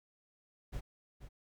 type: noise with echo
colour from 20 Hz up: brown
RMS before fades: -40 dBFS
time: 0.72-0.81 s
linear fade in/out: 20 ms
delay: 480 ms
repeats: 1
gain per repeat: -10 dB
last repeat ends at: 1.29 s
effects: none